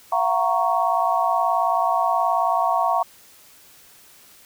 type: chord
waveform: sine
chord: Gb major seventh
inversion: third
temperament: equal with one note detuned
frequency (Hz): 681.3 / 740 / 932.3 / 1108.7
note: F5 / Gb5 / Bb5 / Db6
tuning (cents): -43 / 0 / 0 / 0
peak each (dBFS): -23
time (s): 0.12-3.03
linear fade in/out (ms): 5
effects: white hiss -50 dBFS RMS until 4.45 s